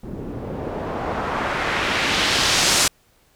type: noise with low-pass filter sweep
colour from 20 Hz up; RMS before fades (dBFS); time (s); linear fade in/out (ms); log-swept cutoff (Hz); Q
white; -22; 0.03-2.88; 5; 240 to 7900; 1
effects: pink hiss -59 dBFS RMS until 3.35 s